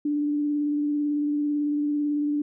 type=tone with vibrato; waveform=sine; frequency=293.7 Hz; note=D4; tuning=in tune; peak=-22 dBFS; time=0.05-2.42 s; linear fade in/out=5 ms; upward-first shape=sine; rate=18 Hz; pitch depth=17 cents each way; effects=none